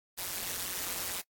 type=noise with amplitude modulation; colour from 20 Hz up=white; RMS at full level=-33 dBFS; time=0.17-1.22 s; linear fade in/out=20 ms; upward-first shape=sine; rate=181 Hz; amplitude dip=85%; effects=noise-tail reverb RT60 0.1 s tail -25 dB re dry + AAC 64 kbps